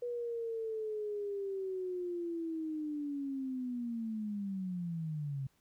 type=linear sweep; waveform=sine; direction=down; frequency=487.3 to 132.4 Hz; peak=-35 dBFS; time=0.02-5.47 s; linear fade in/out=5 ms; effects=pink hiss -73 dBFS RMS until 5.6 s